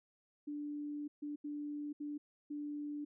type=tone bursts at uneven times; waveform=sine; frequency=293.7 Hz; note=D4; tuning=in tune; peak=-39 dBFS; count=5; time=0.47-1.08 / 1.22-1.36 / 1.44-1.93 / 2-2.18 / 2.5-3.05 s; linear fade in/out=10 ms; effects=none